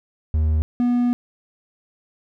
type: tone pair in turn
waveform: triangle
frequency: 77.78 / 243.4 Hz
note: D#2 / B3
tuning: 0 / -25 cents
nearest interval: octave + minor sixth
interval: 1975 cents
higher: second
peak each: -14 dBFS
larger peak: neither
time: 0.34-0.62 / 0.8-1.13 s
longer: second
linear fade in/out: 0 ms
effects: none